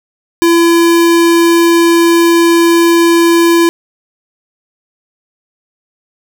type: tone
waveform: square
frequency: 337.7 Hz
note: E4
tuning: 42 cents sharp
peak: -6 dBFS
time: 0.42-3.69 s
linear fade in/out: 0 ms
effects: none